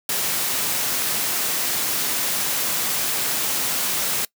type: high-pass noise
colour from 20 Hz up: white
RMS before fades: -23 dBFS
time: 0.09-4.25 s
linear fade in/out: 2 ms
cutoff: 110 Hz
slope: 24 dB/octave
effects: noise-tail reverb RT60 0.1 s tail -22 dB re dry